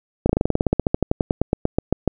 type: slowing click train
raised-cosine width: 2 ms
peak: -3 dBFS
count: 24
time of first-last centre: 0.26-2.077 s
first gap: 34 ms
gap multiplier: 1.07
effects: none